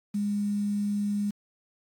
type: tone with quantisation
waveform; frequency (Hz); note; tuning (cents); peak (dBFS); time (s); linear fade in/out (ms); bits
sine; 204.9; G#3; -23; -25; 0.14-1.31; 10; 8
effects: AAC 64 kbps